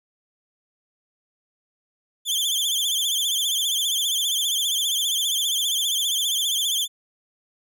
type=tone with vibrato; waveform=sawtooth; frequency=3317 Hz; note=G#7; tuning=3 cents flat; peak=-18 dBFS; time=2.25-6.88 s; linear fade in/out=50 ms; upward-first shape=sine; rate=15 Hz; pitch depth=110 cents each way; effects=none